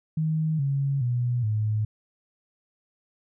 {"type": "tone with pitch steps", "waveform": "sine", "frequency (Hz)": [157.5, 138.7, 122.15, 107.58], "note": ["D#3", "C#3", "B2", "A2"], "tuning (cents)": [21, 1, -19, -39], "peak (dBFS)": -22, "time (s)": [0.17, 1.85], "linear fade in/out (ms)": 5, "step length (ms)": 420, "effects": []}